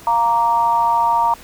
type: tone with amplitude modulation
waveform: sine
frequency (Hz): 932.3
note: A#5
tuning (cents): 0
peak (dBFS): -9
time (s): 0.07-1.34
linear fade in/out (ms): 2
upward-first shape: sine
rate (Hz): 234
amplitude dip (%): 80
effects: pink hiss -41 dBFS RMS until 1.43 s